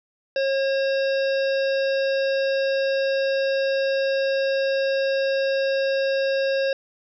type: harmonic tone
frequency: 542 Hz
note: C#5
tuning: 39 cents flat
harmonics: 1 / 3 / 5 / 7 / 9 / 10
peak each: -20 / -30 / -34 / -37 / -39 / -40 dBFS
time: 0.36-6.73 s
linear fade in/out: 2 ms
effects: none